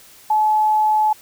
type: tone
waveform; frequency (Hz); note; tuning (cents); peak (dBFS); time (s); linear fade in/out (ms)
sine; 858; A5; -44; -13; 0.3-1.13; 5
effects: white hiss -46 dBFS RMS until 1.21 s